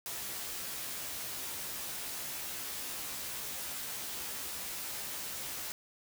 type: noise with comb filter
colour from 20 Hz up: white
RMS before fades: -40 dBFS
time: 0.06-5.72 s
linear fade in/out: 0 ms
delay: 15 ms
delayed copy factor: +0.7
effects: none